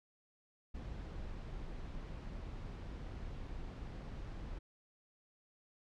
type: noise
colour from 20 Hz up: brown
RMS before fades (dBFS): -45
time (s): 0.74-4.59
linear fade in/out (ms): 10
effects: low-pass 5000 Hz 12 dB/octave